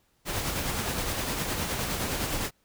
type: noise with tremolo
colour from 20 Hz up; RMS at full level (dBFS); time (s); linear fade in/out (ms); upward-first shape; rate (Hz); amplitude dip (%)
pink; -29; 0.25-2.51; 50; sine; 9.7; 35
effects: pink hiss -69 dBFS RMS until 2.64 s